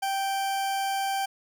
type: tone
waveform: 40% pulse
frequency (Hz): 782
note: G5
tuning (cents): -4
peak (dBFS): -25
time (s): 0.02-1.26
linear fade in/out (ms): 10
effects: none